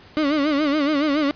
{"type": "tone with vibrato", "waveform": "35% pulse", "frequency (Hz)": 293.7, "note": "D4", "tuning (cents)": 0, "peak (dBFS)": -16, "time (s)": [0.17, 1.31], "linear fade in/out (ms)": 0, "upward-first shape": "sine", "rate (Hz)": 7.1, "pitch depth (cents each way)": 110, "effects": ["pink hiss -47 dBFS RMS until 1.35 s", "resampled to 11025 Hz"]}